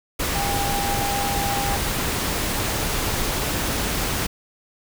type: tone in noise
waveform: sine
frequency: 802 Hz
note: G5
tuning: 39 cents sharp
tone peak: -25 dBFS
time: 0.35-1.77 s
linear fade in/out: 10 ms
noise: pink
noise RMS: -24 dBFS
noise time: 0.19-4.27 s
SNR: -4 dB
effects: none